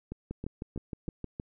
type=two click trains; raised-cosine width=3 ms; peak=-24 / -23 dBFS; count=4 / 8; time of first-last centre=0.12-1.082 / 0.31-1.399 s; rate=3.12 / 6.43 Hz; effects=none